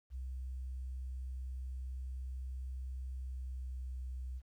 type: tone with pitch glide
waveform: sine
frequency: 64.3 to 63.49 Hz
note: C2 to B1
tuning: -30 to +49 cents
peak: -39 dBFS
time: 0.1-4.42 s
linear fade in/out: 50 ms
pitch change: -21 cents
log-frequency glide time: 3.16-3.99 s
effects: 12-bit